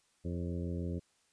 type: harmonic tone with a mistuned harmonic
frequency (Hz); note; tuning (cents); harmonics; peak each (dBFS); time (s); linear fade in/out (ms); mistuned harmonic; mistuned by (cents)
86.5; F2; -16; 1 / 2 / 3 / 4 / 5 / 6 / 7; -37 / -39 / -43 / -45 / -47 / -49 / -57; 0.24-1; 20; 6; +42
effects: white hiss -72 dBFS RMS until 1.32 s + resampled to 22050 Hz